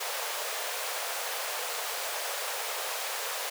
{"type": "high-pass noise", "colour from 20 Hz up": "pink", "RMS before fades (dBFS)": -34, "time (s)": [0, 3.5], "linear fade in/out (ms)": 10, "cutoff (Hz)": 470, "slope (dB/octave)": 48, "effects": []}